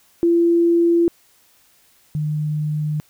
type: tone pair in turn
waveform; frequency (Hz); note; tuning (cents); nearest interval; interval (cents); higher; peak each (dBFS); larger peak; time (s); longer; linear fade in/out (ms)
sine; 340 / 151.45; F4 / D#3; -46 / -46; octave + major second; 1400; first; -12 / -19; first; 0.23-1.08 / 2.15-3; neither; 0
effects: white hiss -56 dBFS RMS until 3.09 s